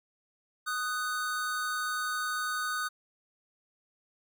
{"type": "tone pair together", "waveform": "square", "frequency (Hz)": [1244, 1494], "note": ["D#6", "F#6"], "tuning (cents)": [-1, 16], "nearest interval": "minor third", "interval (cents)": 317, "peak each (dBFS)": [-34, -34], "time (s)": [0.66, 2.89], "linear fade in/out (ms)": 20, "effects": []}